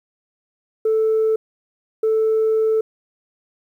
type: tone bursts at uneven times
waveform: sine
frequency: 440 Hz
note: A4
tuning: in tune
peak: -13 dBFS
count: 2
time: 0.85-1.36 / 2.03-2.81 s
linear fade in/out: 5 ms
effects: tanh soft clip ceiling -12 dBFS + 9-bit